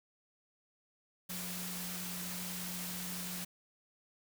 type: tone in noise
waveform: sine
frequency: 179.5 Hz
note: F3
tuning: 48 cents sharp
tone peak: -44 dBFS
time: 1.29-3.45 s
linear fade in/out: 10 ms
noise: white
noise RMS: -42 dBFS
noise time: 1.29-3.45 s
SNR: -5 dB
effects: none